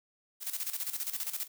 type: noise with tremolo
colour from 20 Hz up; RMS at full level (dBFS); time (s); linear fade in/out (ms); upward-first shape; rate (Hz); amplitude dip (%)
blue; -34; 0.4-1.48; 50; square; 15; 70
effects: none